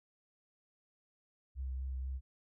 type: tone with vibrato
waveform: sine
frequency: 65.41 Hz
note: C2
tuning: in tune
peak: -36 dBFS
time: 1.55-2.21 s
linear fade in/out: 50 ms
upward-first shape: triangle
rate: 4.1 Hz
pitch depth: 24 cents each way
effects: none